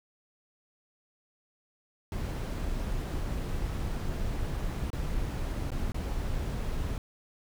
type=noise with dropouts; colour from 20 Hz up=brown; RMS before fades=-32 dBFS; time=2.12-6.98 s; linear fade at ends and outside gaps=1 ms; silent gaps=4.903-4.93 / 5.705-5.717 / 5.92-5.944 s; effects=none